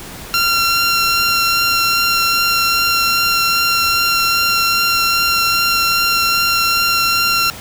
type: tone with vibrato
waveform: 15% pulse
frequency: 1373 Hz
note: F6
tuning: 30 cents flat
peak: -6 dBFS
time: 0.34-7.5 s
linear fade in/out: 0 ms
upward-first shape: triangle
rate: 2.5 Hz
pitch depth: 11 cents each way
effects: pink hiss -32 dBFS RMS until 7.6 s